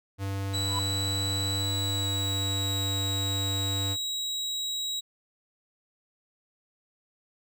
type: tone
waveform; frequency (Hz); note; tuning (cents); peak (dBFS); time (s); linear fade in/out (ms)
square; 98; G2; 0; -30; 0.18-3.97; 50
type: tone with pitch glide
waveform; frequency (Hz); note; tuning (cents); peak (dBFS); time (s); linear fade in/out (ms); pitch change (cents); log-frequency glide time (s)
35% pulse; 3941 to 3844; B7 to B7; -4 to -48; -28; 0.53-5.01; 20; -44; 1.53-2.9
type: tone with exponential growth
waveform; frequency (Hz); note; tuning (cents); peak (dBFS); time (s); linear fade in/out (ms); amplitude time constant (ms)
triangle; 1000; B5; +21; -25; 0.6-0.79; 1; 41
effects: none

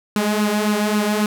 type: tone with flanger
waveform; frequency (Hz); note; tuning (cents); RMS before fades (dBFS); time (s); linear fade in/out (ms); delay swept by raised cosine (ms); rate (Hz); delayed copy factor
sawtooth; 210; G#3; +19; -19; 0.16-1.26; 2; 0.71 to 3.61; 3.7; +0.6
effects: none

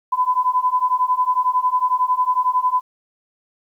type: beating tone pair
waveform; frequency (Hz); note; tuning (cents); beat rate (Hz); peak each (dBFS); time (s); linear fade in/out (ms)
sine; 1000 / 1011; B5 / B5; +21 / +40; 11; -19 / -18; 0.12-2.81; 10
effects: 9-bit

